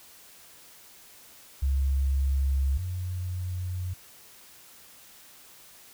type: tone pair in turn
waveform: sine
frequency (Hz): 68 / 90.77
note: C#2 / F#2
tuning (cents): -33 / -33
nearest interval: perfect fourth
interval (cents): 500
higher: second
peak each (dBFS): -22 / -29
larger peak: first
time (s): 1.62-2.78 / 2.78-3.94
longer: neither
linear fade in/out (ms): 10
effects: white hiss -52 dBFS RMS until 5.93 s